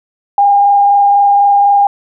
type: tone with frequency modulation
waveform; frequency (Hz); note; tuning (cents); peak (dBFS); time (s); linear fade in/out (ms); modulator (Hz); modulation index
sine; 807; G#5; -50; -5; 0.38-1.87; 2; 24; 0.35
effects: none